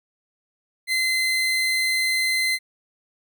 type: tone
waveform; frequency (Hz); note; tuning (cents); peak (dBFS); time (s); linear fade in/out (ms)
30% pulse; 2060; C7; -28; -17; 0.87-2.59; 50
effects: none